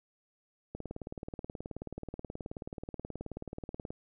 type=click train; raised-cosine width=2 ms; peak=-26 dBFS; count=60; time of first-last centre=0.75-3.905 s; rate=18.7 Hz; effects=none